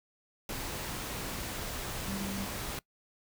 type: tone in noise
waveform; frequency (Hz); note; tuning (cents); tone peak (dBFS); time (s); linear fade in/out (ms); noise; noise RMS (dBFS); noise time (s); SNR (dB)
sine; 196; G3; 0; -36; 2.08-2.46; 2; pink; -38; 0.49-2.79; -1
effects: noise-tail reverb RT60 0.1 s tail -22 dB re dry